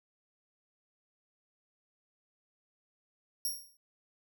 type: tone with exponential decay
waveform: 5% pulse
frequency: 5588 Hz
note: F8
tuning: in tune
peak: -23 dBFS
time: 3.45-3.77 s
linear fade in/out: 2 ms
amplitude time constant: 68 ms
effects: none